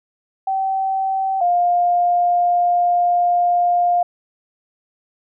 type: tone pair in turn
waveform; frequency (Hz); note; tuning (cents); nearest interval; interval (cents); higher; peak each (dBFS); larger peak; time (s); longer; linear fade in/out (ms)
sine; 770 / 704.5; G5 / F5; -31 / +15; major second; 154; first; -17 / -13; second; 0.47-1.41 / 1.41-4.03; second; 5
effects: none